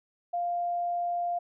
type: tone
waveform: sine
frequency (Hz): 698.5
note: F5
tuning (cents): 0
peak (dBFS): -27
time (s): 0.33-1.39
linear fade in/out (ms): 10
effects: none